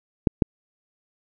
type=clicks; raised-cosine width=3 ms; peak=-3 dBFS; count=2; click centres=0.272 / 0.422 s; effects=none